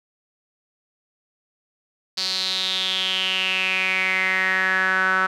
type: tone with band-pass filter sweep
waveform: sawtooth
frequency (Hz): 188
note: F#3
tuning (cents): +28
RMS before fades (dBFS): -22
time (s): 2.17-5.27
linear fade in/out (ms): 10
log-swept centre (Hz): 4500 to 1400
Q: 6.6
effects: none